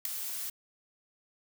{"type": "noise with ADSR envelope", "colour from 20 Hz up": "blue", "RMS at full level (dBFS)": -25, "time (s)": [0.05, 0.5], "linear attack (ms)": 3, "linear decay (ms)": 4, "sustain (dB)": -12, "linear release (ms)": 5, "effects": []}